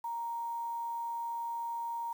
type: tone with quantisation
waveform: sine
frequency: 932.3 Hz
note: A#5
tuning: in tune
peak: -34 dBFS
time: 0.04-2.13 s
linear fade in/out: 5 ms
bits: 9
effects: none

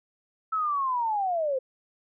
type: linear sweep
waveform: sine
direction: down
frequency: 1319 to 505 Hz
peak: -24 dBFS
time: 0.52-1.59 s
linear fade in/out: 10 ms
effects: none

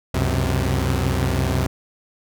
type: tone cluster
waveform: sawtooth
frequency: 67.5 / 92.3 / 129.1 Hz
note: C#2 / F#2 / C3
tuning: -45 / -4 / -23 cents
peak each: -19 dBFS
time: 0.14-1.67 s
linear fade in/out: 5 ms
effects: none

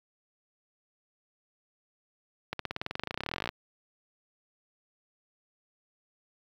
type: accelerating click train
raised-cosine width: 0.3 ms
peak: -16 dBFS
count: 29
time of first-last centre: 2.53-3.49 s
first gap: 63 ms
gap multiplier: 0.95
effects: high-pass 60 Hz 12 dB/octave + 9-bit

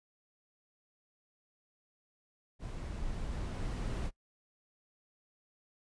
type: noise with level ramp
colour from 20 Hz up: brown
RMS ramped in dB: -41 to -34 dBFS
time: 2.59-4.11 s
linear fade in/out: 50 ms
effects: noise-tail reverb RT60 0.1 s tail -22 dB re dry + resampled to 22050 Hz

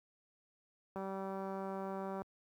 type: click train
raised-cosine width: 1 ms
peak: -29 dBFS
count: 244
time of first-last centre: 0.96-2.219 s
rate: 193 Hz
effects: high-pass 60 Hz 12 dB/octave + 11-bit

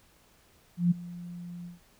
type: tone with ADSR envelope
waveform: sine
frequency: 174.61 Hz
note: F3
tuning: in tune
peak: -18 dBFS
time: 0.77-1.8 s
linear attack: 140 ms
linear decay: 15 ms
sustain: -20 dB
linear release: 150 ms
effects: pink hiss -62 dBFS RMS until 1.99 s

